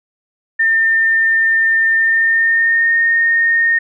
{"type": "tone with pitch glide", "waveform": "sine", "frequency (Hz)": [1805, 1840.8], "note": ["A6", "A#6"], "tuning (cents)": [44, -22], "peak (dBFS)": -10, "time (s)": [0.59, 3.79], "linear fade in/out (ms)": 10, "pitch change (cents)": 34, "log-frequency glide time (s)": [1.96, 2.95], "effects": []}